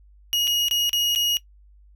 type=tone with dropouts; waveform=35% pulse; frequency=2882 Hz; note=F#7; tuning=46 cents flat; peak=-17 dBFS; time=0.33-1.37 s; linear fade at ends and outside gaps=0 ms; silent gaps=0.472-0.476 / 0.684-0.711 / 0.894-0.931 / 1.15-1.159 s; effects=noise-tail reverb RT60 0.1 s tail -20 dB re dry + added 50 Hz sine -49 dBFS peak until 1.95 s